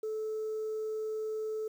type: tone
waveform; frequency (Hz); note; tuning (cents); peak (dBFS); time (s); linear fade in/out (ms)
sine; 435; A4; -20; -31; 0.03-1.68; 5
effects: tanh soft clip ceiling -30 dBFS + 10-bit